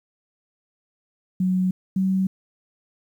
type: tone pair in turn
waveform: sine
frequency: 185 / 189.76 Hz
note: F#3 / F#3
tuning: 0 / +44 cents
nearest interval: unison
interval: 44 cents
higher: second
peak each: -18 dBFS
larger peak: neither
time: 1.4-1.71 / 1.96-2.27 s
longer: neither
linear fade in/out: 5 ms
effects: 9-bit